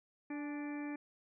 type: harmonic tone with a mistuned harmonic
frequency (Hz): 293.1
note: D4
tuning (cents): -3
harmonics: 1 / 2 / 3 / 4 / 5 / 6 / 7 / 8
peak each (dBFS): -39 / -53 / -52 / -58 / -61 / -53 / -59 / -53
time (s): 0.3-0.96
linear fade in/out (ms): 5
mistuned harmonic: 3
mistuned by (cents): -42
effects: none